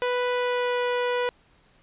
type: tone with pitch glide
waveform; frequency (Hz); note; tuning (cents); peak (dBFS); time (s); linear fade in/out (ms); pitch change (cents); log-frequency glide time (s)
sawtooth; 493.9 to 490.8; B4 to B4; 0 to -11; -19; 0.02-1.29; 0; -11; 0.3-0.8
effects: pink hiss -60 dBFS RMS until 1.82 s + resampled to 8000 Hz